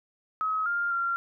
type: tone with pitch steps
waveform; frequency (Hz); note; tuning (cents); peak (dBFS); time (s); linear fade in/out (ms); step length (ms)
sine; 1277 / 1401 / 1379; D#6 / F6 / F6; +45 / +5 / -22; -25; 0.41-1.16; 0; 250
effects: none